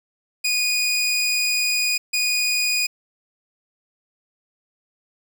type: tone bursts at uneven times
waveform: 20% pulse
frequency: 2468 Hz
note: D#7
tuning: 15 cents flat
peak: -14 dBFS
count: 2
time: 0.44-1.98 / 2.13-2.87 s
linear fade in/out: 10 ms
effects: 8-bit